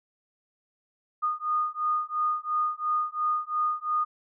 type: beating tone pair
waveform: sine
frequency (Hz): 1227 / 1229.9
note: D#6 / D#6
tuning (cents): -25 / -20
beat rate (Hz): 2.9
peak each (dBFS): -28 / -28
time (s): 1.22-4.05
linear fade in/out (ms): 20
effects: none